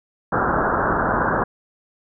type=low-pass noise; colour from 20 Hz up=white; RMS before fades=-20 dBFS; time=0.32-1.44 s; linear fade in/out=5 ms; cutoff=1600 Hz; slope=96 dB/octave; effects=none